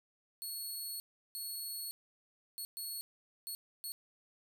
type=tone bursts at uneven times; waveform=10% pulse; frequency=4354 Hz; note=C#8; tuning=32 cents flat; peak=-33 dBFS; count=6; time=0.42-1 / 1.35-1.91 / 2.58-2.65 / 2.77-3.01 / 3.47-3.55 / 3.84-3.92 s; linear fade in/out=0 ms; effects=none